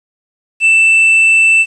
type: tone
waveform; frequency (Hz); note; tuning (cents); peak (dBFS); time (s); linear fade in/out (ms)
triangle; 2657; E7; +13; -4; 0.6-1.66; 50
effects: resampled to 24000 Hz + 7-bit